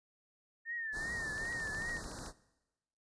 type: tone with vibrato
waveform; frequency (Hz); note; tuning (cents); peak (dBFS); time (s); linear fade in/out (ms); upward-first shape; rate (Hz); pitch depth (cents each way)
sine; 1808; A6; +47; -37; 0.65-2.01; 50; triangle; 2.6; 94
type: band-stop noise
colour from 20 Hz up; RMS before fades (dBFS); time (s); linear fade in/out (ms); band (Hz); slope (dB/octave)
pink; -45; 0.92-2.33; 50; 1800 to 3900; 96
type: click train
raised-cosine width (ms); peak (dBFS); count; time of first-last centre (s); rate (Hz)
0.2; -37; 13; 1.38-2.262; 13.6
effects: noise-tail reverb RT60 1.0 s tail -19 dB re dry + resampled to 22050 Hz